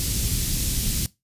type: band-stop noise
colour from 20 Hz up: pink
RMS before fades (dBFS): -24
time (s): 0-1.06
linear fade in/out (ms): 0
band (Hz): 180 to 4700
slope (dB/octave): 12
effects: noise-tail reverb RT60 0.2 s tail -19 dB re dry + resampled to 32000 Hz